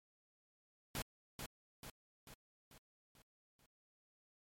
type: noise with echo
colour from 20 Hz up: pink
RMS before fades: -41 dBFS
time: 0.95-1.02 s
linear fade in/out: 2 ms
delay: 440 ms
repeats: 6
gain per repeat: -5 dB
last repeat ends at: 3.66 s
effects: MP3 64 kbps